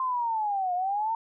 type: linear two-way sweep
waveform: sine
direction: down then up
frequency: 1053 to 707 to 918 Hz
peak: -25 dBFS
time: 0-1.15 s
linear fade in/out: 2 ms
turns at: 0.74 s
effects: none